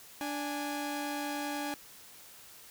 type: tone pair together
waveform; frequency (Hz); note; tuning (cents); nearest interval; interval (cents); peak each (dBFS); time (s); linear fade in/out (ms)
sawtooth; 292.1 / 826.2; D4 / G#5; -9 / -9; octave + tritone; 1800; -32 / -34; 0.21-1.74; 0
effects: white hiss -53 dBFS RMS until 2.7 s